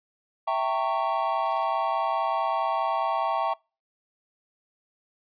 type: chord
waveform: triangle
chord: E diminished seventh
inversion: none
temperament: equal with one note detuned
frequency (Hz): 659.3 / 784 / 914.2 / 1108.7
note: E5 / G5 / Bb5 / Db6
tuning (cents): 0 / 0 / -34 / 0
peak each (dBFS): -27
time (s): 0.47-3.54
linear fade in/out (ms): 10
type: noise bursts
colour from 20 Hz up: blue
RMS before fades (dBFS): -43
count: 4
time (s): 1.45-1.637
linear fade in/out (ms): 2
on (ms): 22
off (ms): 33
effects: noise-tail reverb RT60 0.3 s tail -25 dB re dry + resampled to 11025 Hz